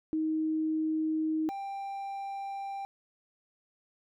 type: tone pair in turn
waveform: sine / triangle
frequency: 314.5 / 789.3 Hz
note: D#4 / G5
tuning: +19 / +12 cents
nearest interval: octave + major third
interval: 1593 cents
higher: second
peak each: -27 / -33 dBFS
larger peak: first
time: 0.13-1.49 / 1.49-2.85 s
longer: neither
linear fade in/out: 0 ms
effects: none